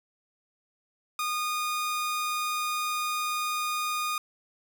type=tone; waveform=sawtooth; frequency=1227 Hz; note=D#6; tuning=25 cents flat; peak=-24 dBFS; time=1.19-4.18 s; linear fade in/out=2 ms; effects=none